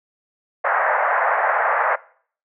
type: band-pass noise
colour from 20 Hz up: pink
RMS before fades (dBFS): -19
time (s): 0.64-1.96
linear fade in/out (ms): 10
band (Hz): 570 to 1900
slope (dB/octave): 48
effects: noise-tail reverb RT60 0.5 s tail -20 dB re dry